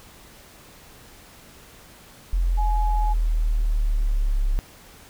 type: linear sweep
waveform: sine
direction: down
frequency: 43.65 to 34 Hz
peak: -18 dBFS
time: 2.33-4.59 s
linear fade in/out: 0 ms
type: tone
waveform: sine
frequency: 844 Hz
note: G#5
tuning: 28 cents sharp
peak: -26 dBFS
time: 2.57-3.14 s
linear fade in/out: 20 ms
effects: pink hiss -48 dBFS RMS until 5.09 s